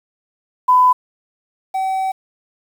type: tone pair in turn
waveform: sine / triangle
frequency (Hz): 1003 / 763.4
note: B5 / G5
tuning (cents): +26 / -46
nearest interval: perfect fourth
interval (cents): 472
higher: first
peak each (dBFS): -8 / -15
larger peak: first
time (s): 0.68-0.93 / 1.74-2.12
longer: second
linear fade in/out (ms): 10
effects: 7-bit